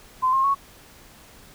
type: tone with pitch steps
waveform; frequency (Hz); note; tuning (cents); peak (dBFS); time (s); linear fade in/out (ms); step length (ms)
sine; 1030 / 1068.2 / 1107.8; C6 / C6 / C#6; -28 / +36 / -1; -17; 0.22-0.55; 20; 110
effects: pink hiss -49 dBFS RMS until 1.54 s